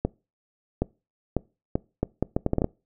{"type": "accelerating click train", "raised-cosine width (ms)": 2, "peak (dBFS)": -9, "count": 12, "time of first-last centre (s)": [0.05, 2.644], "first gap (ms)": 770, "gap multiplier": 0.71, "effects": ["noise-tail reverb RT60 0.3 s tail -24 dB re dry"]}